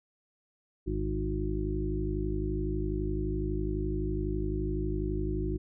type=harmonic tone with a mistuned harmonic; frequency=51.91 Hz; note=G#1; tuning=in tune; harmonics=1 / 2 / 3 / 4 / 6 / 7; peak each=-32 / -38 / -38 / -42 / -36 / -35 dBFS; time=0.86-5.58 s; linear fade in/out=20 ms; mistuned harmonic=1; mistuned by=+47 cents; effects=none